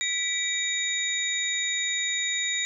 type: tone cluster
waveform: sine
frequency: 1969 / 2311 / 3760 / 7000 Hz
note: B6 / D7 / A#7 / A8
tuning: -6 / -28 / +14 / -10 cents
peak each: -31 / -33 / -29 / -30 dBFS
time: 0.01-2.65 s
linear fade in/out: 0 ms
effects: none